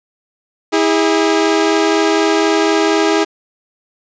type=tone pair together; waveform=sawtooth; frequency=323.5 / 407.6 Hz; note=E4 / G#4; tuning=-32 / -32 cents; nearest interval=major third; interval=400 cents; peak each=-10 dBFS; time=0.72-3.25 s; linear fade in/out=20 ms; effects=resampled to 16000 Hz + 7-bit